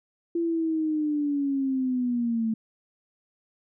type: linear sweep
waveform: sine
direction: down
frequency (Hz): 340.3 to 220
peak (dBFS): -23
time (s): 0.35-2.54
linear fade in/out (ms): 5
effects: none